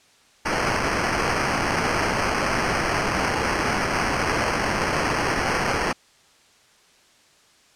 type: noise with sample-and-hold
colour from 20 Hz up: blue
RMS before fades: -23 dBFS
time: 0.45-5.93 s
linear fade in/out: 10 ms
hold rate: 3675 Hz
effects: white hiss -56 dBFS RMS until 7.75 s + low-pass 7000 Hz 12 dB/octave